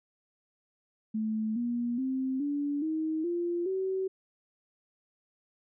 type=tone with pitch steps; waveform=sine; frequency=218.1 / 239.2 / 262.4 / 287.8 / 315.6 / 346.2 / 379.7 Hz; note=A3 / A#3 / C4 / D4 / D#4 / F4 / F#4; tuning=-15 / +45 / +5 / -35 / +25 / -15 / +45 cents; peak=-28 dBFS; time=1.14-4.08 s; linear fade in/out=10 ms; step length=420 ms; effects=none